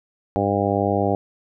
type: harmonic tone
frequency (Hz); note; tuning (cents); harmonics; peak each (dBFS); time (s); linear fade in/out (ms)
100.3; G2; +40; 1 / 2 / 3 / 4 / 5 / 6 / 7 / 8; -26 / -26 / -26 / -26 / -26 / -26 / -26 / -26; 0.36-1.15; 0
effects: none